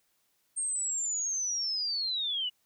sine linear sweep, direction down, 8640 to 2878 Hz, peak -29 dBFS, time 0.56-2.5 s, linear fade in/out 20 ms, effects white hiss -73 dBFS RMS until 2.65 s

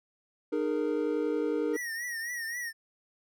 triangle chord, D# suspended fourth, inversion none, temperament equal with one note detuned, 305.1 / 415.3 / 466.2 Hz, D#4 / G#4 / A#4, -34 / 0 / 0 cents, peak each -29 / -31 / -29 dBFS, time 0.52-1.77 s, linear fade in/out 10 ms
square tone with vibrato, 1878 Hz, A#6, 12 cents sharp, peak -34 dBFS, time 1.73-2.73 s, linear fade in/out 50 ms, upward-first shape triangle, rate 3.8 Hz, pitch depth 93 cents each way
effects none

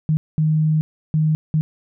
sine tone bursts at uneven times, 155.56 Hz, D#3, in tune, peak -14 dBFS, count 4, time 0.09-0.17 / 0.38-0.81 / 1.14-1.35 / 1.54-1.61 s, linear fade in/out 0 ms, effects none

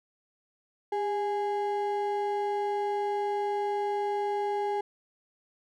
triangle ring-modulated tone, 618 Hz, D#5, 12 cents flat, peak -22 dBFS, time 0.92-4.81 s, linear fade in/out 5 ms, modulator 214 Hz, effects none

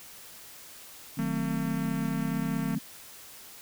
sine chord, D# diminished seventh, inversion none, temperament equal, 155.56 / 185 / 220 / 261.6 Hz, D#3 / F#3 / A3 / C4, 0 / 0 / 0 / 0 cents, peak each -33 dBFS, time 1.17-2.79 s, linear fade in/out 10 ms
click train, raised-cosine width 0.5 ms, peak -27 dBFS, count 353, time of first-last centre 1.19-2.748 s, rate 226 Hz
effects white hiss -48 dBFS RMS until 3.61 s

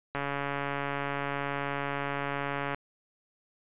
click train, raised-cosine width 0.5 ms, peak -17 dBFS, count 367, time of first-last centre 0.15-2.746 s, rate 141 Hz, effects resampled to 8000 Hz

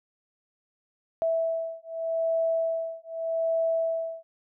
sine beating tone pair, 656 / 656.83 Hz, E5 / E5, -9 / -6 cents, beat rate 0.83 Hz, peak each -28 dBFS, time 1.22-4.23 s, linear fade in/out 0 ms, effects none

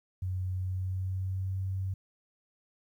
sine tone with pitch glide, 92.5 to 95.1 Hz, F#2 to F#2, 0 to +48 cents, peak -30 dBFS, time 0.22-1.94 s, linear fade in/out 5 ms, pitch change +48 cents, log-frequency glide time 0.55-1.58 s, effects 11-bit

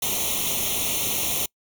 white noise with comb filter, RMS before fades -25 dBFS, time 0.02-1.46 s, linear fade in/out 5 ms, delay 0.31 ms, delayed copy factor +0.9, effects noise-tail reverb RT60 0.1 s tail -26 dB re dry

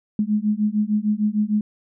sine beating tone pair, 207.7 / 214.3 Hz, G#3 / A3, 0 / -45 cents, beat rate 6.6 Hz, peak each -21 dBFS, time 0.19-1.61 s, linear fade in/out 2 ms, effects none

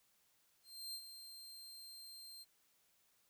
sawtooth tone with ADSR envelope, 4168 Hz, C8, 7 cents flat, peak -40 dBFS, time 0.63-2.45 s, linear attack 310 ms, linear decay 66 ms, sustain -9 dB, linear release 30 ms, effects white hiss -75 dBFS RMS until 3.29 s

